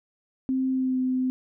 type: tone with pitch glide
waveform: sine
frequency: 261.6 to 256.7 Hz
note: C4 to C4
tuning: 0 to -33 cents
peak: -22 dBFS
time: 0.49-1.3 s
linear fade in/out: 0 ms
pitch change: -33 cents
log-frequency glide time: 0.71-0.99 s
effects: none